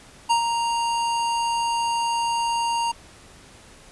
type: tone with ADSR envelope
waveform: square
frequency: 932.3 Hz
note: A#5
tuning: in tune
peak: -16 dBFS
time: 0.29-2.92 s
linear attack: 19 ms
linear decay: 100 ms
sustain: -6 dB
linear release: 11 ms
effects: pink hiss -48 dBFS RMS until 3.91 s + resampled to 24000 Hz